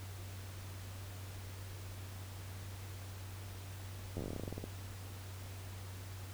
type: slowing click train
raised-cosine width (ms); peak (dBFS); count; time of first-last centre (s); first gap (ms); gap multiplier
2; -28; 17; 4.17-4.64; 11; 1.12
effects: added 95 Hz sine -45 dBFS peak until 6.33 s + pink hiss -53 dBFS RMS until 6.33 s